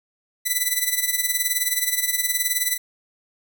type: tone with tremolo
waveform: 5% pulse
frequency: 1991 Hz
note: B6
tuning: 14 cents sharp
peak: -7 dBFS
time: 0.45-2.78 s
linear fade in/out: 20 ms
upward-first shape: sine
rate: 19 Hz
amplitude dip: 70%
effects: none